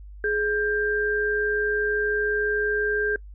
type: tone pair together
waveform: sine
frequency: 420.3 / 1587 Hz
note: G#4 / G6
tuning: +21 / +21 cents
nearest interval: octave + major seventh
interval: 2300 cents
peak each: -24 dBFS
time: 0.24-3.16 s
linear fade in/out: 2 ms
effects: noise-tail reverb RT60 0.1 s tail -24 dB re dry + added 50 Hz sine -39 dBFS peak until 3.34 s